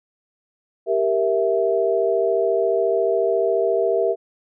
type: chord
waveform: sine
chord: E diminished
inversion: first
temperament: equal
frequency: 392 / 466.2 / 659.3 Hz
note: G4 / Bb4 / E5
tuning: 0 / 0 / 0 cents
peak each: -21 dBFS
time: 0.86-4.16 s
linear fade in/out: 50 ms
effects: none